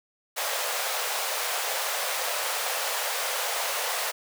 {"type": "high-pass noise", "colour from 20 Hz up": "pink", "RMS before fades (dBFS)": -29, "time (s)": [0.36, 4.12], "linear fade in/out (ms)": 20, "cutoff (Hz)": 490, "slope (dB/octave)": 48, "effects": []}